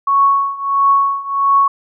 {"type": "tone with tremolo", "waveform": "sine", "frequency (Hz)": 1108.7, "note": "C#6", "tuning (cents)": 0, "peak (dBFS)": -7, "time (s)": [0.07, 1.68], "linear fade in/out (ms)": 5, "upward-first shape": "triangle", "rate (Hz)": 1.5, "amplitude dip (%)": 90, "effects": []}